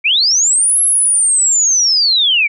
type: linear two-way sweep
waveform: sine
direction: up then down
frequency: 2217 to 11175 to 2217 Hz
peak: -9 dBFS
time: 0.04-2.48 s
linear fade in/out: 20 ms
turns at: 0.81 s
effects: none